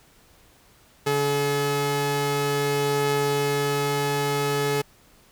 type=tone pair together; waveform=sawtooth; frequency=142.83 / 428 Hz; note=D3 / A4; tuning=-48 / -48 cents; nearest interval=octave + perfect fifth; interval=1900 cents; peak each=-23 / -19 dBFS; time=1.06-4.82 s; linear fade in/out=10 ms; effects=pink hiss -56 dBFS RMS until 5.31 s